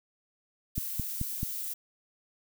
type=noise; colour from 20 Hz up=violet; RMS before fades=-36 dBFS; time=0.75-1.74 s; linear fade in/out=10 ms
type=click train; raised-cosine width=5 ms; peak=-19 dBFS; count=4; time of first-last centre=0.78-1.431 s; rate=4.61 Hz
effects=none